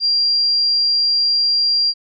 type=tone; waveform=sine; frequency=4761 Hz; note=D8; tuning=23 cents sharp; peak=-13 dBFS; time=0-1.94 s; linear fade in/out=50 ms; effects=none